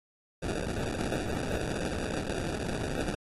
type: noise with sample-and-hold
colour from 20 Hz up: white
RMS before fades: -33 dBFS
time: 0.42-3.15 s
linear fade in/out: 5 ms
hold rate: 1050 Hz
effects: AAC 32 kbps